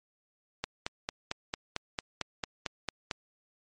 click train, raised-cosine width 0.2 ms, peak -14 dBFS, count 12, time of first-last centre 0.64-3.112 s, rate 4.45 Hz, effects MP3 48 kbps

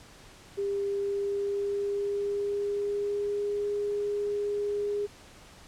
sine tone with pitch glide, 399.8 to 410.6 Hz, G4 to G#4, +34 to -20 cents, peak -27 dBFS, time 0.57-5.07 s, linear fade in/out 20 ms, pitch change +46 cents, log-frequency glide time 0.9-3.73 s, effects pink hiss -52 dBFS RMS until 5.67 s + low-pass 9000 Hz 12 dB/octave

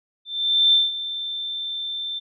sine tone with ADSR envelope, 3559 Hz, A7, 19 cents sharp, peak -12 dBFS, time 0.25-2.2 s, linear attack 480 ms, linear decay 180 ms, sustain -14 dB, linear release 22 ms, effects none

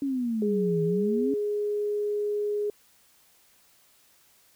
sine exponential two-way sweep, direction down then up, 283.6 to 160 to 283.6 Hz, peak -25 dBFS, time 0.02-1.34 s, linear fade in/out 2 ms, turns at 0.83 s
sine tone, 415.3 Hz, G#4, in tune, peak -25 dBFS, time 0.42-2.7 s, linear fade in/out 2 ms
effects white hiss -61 dBFS RMS until 4.55 s

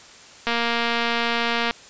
click train, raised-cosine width 0.3 ms, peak -7 dBFS, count 291, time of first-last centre 0.47-1.709 s, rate 234 Hz, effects white hiss -45 dBFS RMS until 1.89 s + resampled to 16000 Hz

